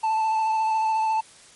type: tone with vibrato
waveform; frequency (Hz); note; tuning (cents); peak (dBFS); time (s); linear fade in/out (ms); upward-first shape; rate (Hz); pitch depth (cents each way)
triangle; 880; A5; 0; -18; 0.03-1.21; 10; square; 14; 14
effects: white hiss -50 dBFS RMS until 1.55 s + MP3 48 kbps